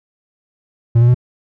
triangle tone with pitch steps, 116.54 / 119.95 / 123.47 Hz, A#2 / A#2 / B2, 0 / +50 / 0 cents, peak -5 dBFS, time 0.95-1.145 s, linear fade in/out 10 ms, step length 65 ms, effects none

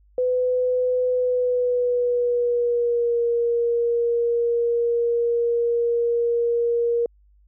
sine tone with pitch glide, 502 to 471.1 Hz, B4 to A#4, +28 to +18 cents, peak -18 dBFS, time 0.18-7.06 s, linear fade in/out 2 ms, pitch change -110 cents, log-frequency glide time 1.09-3.2 s, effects added 50 Hz sine -53 dBFS peak until 7.47 s

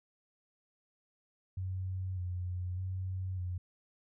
sine tone with vibrato, 91.7 Hz, F#2, 15 cents flat, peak -34 dBFS, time 1.57-3.58 s, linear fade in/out 5 ms, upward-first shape square, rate 0.83 Hz, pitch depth 31 cents each way, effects none

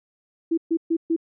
sine tone bursts, 329.6 Hz, E4, in tune, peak -18 dBFS, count 4, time 0.51-1.164 s, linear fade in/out 10 ms, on 66 ms, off 130 ms, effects none

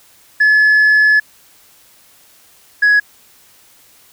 sine tone pair in turn, 1714 / 1674.9 Hz, A6 / G#6, -46 / +14 cents, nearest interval unison, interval 40 cents, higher first, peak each -5 dBFS, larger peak neither, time 0.4-1.2 / 2.82-3 s, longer first, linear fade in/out 10 ms, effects tanh soft clip ceiling -6 dBFS + white hiss -48 dBFS RMS until 4.12 s

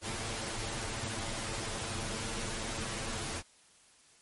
pink noise with comb filter, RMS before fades -37 dBFS, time 0.01-3.43 s, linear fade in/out 50 ms, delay 8.9 ms, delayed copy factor +0.95, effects white hiss -62 dBFS RMS until 4.21 s + MP3 48 kbps

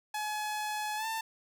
sawtooth tone with pitch glide, 848 to 892.7 Hz, G#5 to A5, +36 to +25 cents, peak -29 dBFS, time 0.14-1.21 s, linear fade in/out 5 ms, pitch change +89 cents, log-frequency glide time 0.96-1.06 s, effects none

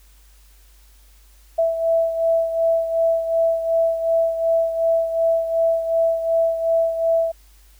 sine beating tone pair, 659.3 / 662 Hz, E5 / E5, 0 / +7 cents, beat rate 2.7 Hz, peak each -17 / -24 dBFS, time 1.58-7.32 s, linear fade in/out 10 ms, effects added 50 Hz sine -48 dBFS peak until 7.79 s + white hiss -56 dBFS RMS until 7.79 s

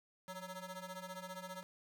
15% pulse ring-modulated tone, 373.1 Hz, F#4, 14 cents sharp, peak -36 dBFS, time 0.28-1.63 s, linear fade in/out 0 ms, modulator 194 Hz, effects none

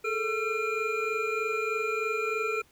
triangle tone cluster, 425.6 / 448.8 / 1352 / 2407 Hz, G#4 / A4 / E6 / D7, +42 / +34 / +43 / +42 cents, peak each -31 dBFS, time 0.04-2.62 s, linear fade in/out 10 ms, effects pink hiss -62 dBFS RMS until 2.71 s

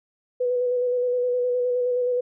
sine tone with vibrato, 494.5 Hz, B4, 2 cents sharp, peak -20 dBFS, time 0.4-2.21 s, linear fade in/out 10 ms, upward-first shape square, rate 9.6 Hz, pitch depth 18 cents each way, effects none

